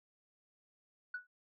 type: tone with exponential decay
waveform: sine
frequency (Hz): 1474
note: F#6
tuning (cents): -7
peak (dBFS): -34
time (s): 1.14-1.27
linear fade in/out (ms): 5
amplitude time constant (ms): 28
effects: tanh soft clip ceiling -33 dBFS